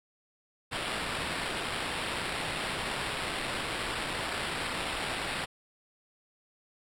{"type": "noise with sample-and-hold", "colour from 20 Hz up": "blue", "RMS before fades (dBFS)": -34, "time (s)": [0.71, 5.46], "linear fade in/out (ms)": 20, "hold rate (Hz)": 6300, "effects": ["low-pass 10000 Hz 12 dB/octave"]}